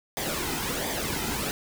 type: noise with flanger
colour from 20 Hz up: pink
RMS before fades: -30 dBFS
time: 0.17-1.51 s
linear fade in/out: 0 ms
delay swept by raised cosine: 0.71 to 1.81 ms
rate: 1.4 Hz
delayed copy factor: -0.6
effects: none